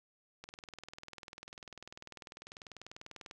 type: click train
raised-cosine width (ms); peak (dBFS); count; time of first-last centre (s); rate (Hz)
0.2; -30; 59; 0.44-3.311; 20.2
effects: none